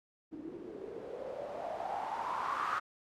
blue noise with low-pass filter sweep, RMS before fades -39 dBFS, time 0.31-2.8 s, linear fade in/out 20 ms, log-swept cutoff 300 to 1300 Hz, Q 7.1, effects none

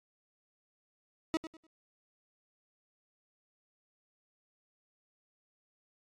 40% pulse tone with echo, 320.9 Hz, E4, 46 cents flat, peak -27 dBFS, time 1.34-1.37 s, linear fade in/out 0 ms, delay 99 ms, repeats 3, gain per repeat -12 dB, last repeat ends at 1.667 s, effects low-pass 7000 Hz 12 dB/octave + AAC 48 kbps

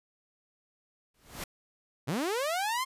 pink noise with exponential growth, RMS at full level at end -34 dBFS, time 1.14-1.44 s, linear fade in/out 5 ms, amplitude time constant 64 ms
sawtooth linear sweep, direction up, 112.7 to 1073 Hz, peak -25 dBFS, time 2.07-2.85 s, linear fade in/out 20 ms
effects resampled to 32000 Hz

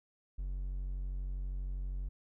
triangle tone, 46.25 Hz, F#1, in tune, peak -33 dBFS, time 0.38-2.09 s, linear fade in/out 10 ms, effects none

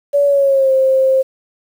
sine tone with pitch glide, 570 to 528.8 Hz, C#5 to C5, +48 to +18 cents, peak -9 dBFS, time 0.13-1.23 s, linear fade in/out 20 ms, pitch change -130 cents, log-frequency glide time 0.25-0.72 s, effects 7-bit

